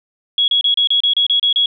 sine tone bursts, 3336 Hz, G#7, 7 cents sharp, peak -11 dBFS, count 10, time 0.38-1.659 s, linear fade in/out 2 ms, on 100 ms, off 31 ms, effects none

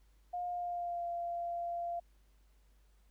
sine tone with pitch glide, 711 to 690.4 Hz, F5 to F5, +31 to -20 cents, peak -35 dBFS, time 0.33-2 s, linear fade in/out 10 ms, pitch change -51 cents, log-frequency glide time 0.46-1.07 s, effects added 50 Hz sine -63 dBFS peak until 3.1 s + pink hiss -75 dBFS RMS until 3.1 s

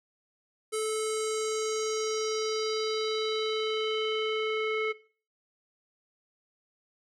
square tone with low-pass filter sweep, 435.6 Hz, A4, 17 cents flat, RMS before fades -30 dBFS, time 0.72-4.93 s, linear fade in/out 20 ms, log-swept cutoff 9500 to 2300 Hz, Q 3.8, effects noise-tail reverb RT60 0.4 s tail -18 dB re dry

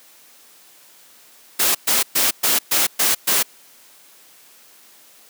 white noise bursts, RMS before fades -17 dBFS, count 7, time 1.59-3.43 s, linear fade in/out 10 ms, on 160 ms, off 120 ms, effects white hiss -49 dBFS RMS until 5.29 s + high-pass 200 Hz 12 dB/octave

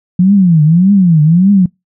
sine tone with vibrato, 174.61 Hz, F3, in tune, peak -4 dBFS, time 0.19-1.66 s, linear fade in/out 5 ms, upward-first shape triangle, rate 1.7 Hz, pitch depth 290 cents each way, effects noise-tail reverb RT60 0.2 s tail -26 dB re dry

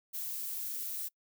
violet noise with amplitude modulation, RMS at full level -37 dBFS, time 0.13-1.09 s, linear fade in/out 20 ms, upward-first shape sine, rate 257 Hz, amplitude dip 25%, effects noise-tail reverb RT60 0.1 s tail -25 dB re dry

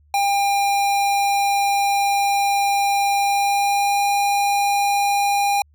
square tone with pitch glide, 801 to 806.6 Hz, G5 to G5, +37 to +49 cents, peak -17 dBFS, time 0.14-5.62 s, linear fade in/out 2 ms, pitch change +12 cents, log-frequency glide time 3.18-4.02 s, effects added 74 Hz sine -52 dBFS peak until 5.74 s

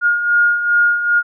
sine beating tone pair, 1423 / 1425.5 Hz, F6 / F6, +32 / +35 cents, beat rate 2.5 Hz, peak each -19 / -12 dBFS, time 0.01-1.23 s, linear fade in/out 50 ms, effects none

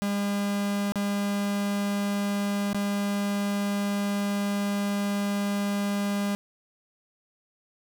45% pulse tone with dropouts, 202.1 Hz, G#3, 47 cents flat, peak -25 dBFS, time 0.02-6.35 s, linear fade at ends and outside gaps 0 ms, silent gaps 0.921-0.957 / 2.731-2.746 s, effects none

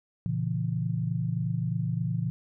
sine chord, A# diminished, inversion none, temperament just, 116.54 / 139.85 / 167.82 Hz, A#2 / C#3 / E3, 0 / +16 / +31 cents, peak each -30 / -32 / -30 dBFS, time 0.26-2.3 s, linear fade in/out 0 ms, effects none

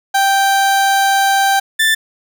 30% pulse tone pair in turn, 784 / 1768.7 Hz, G5 / A6, 0 / +9 cents, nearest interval octave + major second, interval 1409 cents, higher second, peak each -8 dBFS, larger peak neither, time 0.14-1.6 / 1.79-1.95 s, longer first, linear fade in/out 10 ms, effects none

